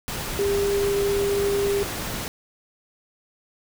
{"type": "tone in noise", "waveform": "sine", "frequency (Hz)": 401.2, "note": "G4", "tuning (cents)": 40, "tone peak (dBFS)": -20, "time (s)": [0.39, 1.83], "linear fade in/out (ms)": 0, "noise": "pink", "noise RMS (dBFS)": -30, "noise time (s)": [0.08, 2.28], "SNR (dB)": 7, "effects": []}